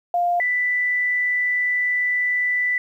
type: tone pair in turn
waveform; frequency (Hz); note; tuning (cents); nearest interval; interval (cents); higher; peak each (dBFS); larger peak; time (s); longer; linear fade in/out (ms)
sine; 701 / 1982.7; F5 / B6; +6 / +6; octave + tritone; 1800; second; -17 / -18; first; 0.14-0.4 / 0.4-2.78; second; 2
effects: 9-bit